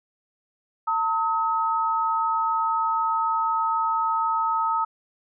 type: tone pair together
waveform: sine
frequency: 902 / 1275.6 Hz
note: A5 / D#6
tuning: +43 / +43 cents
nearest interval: tritone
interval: 600 cents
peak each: -24 / -23 dBFS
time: 0.87-4.85 s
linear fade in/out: 10 ms
effects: none